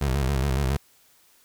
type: tone with vibrato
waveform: 25% pulse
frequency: 67.7 Hz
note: C#2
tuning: 40 cents flat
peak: -18 dBFS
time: 0.01-0.77 s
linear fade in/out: 5 ms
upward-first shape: square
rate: 7.2 Hz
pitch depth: 96 cents each way
effects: white hiss -59 dBFS RMS until 1.44 s